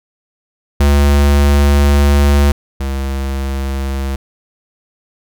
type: tone pair in turn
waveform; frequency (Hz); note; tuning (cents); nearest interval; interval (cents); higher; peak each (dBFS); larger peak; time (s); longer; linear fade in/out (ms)
square; 71.3 / 67.75; C#2 / C#2; +49 / -39; minor second; 88; first; -8 / -17; first; 0.8-2.52 / 2.8-4.16; first; 5
effects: none